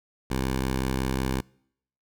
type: tone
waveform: 10% pulse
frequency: 65.4 Hz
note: C2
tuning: in tune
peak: -17 dBFS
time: 0.3-1.41 s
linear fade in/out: 10 ms
effects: noise-tail reverb RT60 0.7 s tail -26 dB re dry